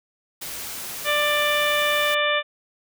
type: noise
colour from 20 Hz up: white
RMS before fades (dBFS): -33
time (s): 0.41-2.15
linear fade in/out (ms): 10
type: harmonic tone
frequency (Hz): 591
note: D5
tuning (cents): +11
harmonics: 1 / 2 / 3 / 4 / 5 / 6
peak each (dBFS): -24 / -26 / -25 / -26 / -29 / -28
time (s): 1.04-2.43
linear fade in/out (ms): 50
effects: none